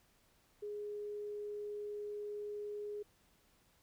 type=tone; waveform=sine; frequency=415.3 Hz; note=G#4; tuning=in tune; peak=-40 dBFS; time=0.62-3.03 s; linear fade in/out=10 ms; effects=pink hiss -71 dBFS RMS until 3.82 s